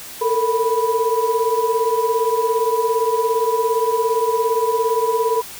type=tone cluster; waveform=sine; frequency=443 / 460.4 / 984 Hz; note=A4 / A#4 / B5; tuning=+12 / -22 / -7 cents; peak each=-20 dBFS; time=0.21-5.42 s; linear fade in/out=10 ms; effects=white hiss -35 dBFS RMS until 5.59 s